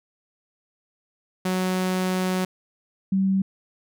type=tone pair in turn; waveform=sawtooth / sine; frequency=185 / 192.33 Hz; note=F#3 / G3; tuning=0 / -33 cents; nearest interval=minor second; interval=67 cents; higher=second; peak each=-18 dBFS; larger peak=neither; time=1.45-2.45 / 3.12-3.42 s; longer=first; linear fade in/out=5 ms; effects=none